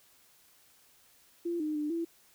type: tone with pitch steps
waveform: sine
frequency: 342.8 / 305.8 / 298.8 / 334.3 Hz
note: F4 / D#4 / D4 / E4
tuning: -32 / -30 / +30 / +24 cents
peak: -30 dBFS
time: 1.45-2.05 s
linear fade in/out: 10 ms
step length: 150 ms
effects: white hiss -63 dBFS RMS until 2.34 s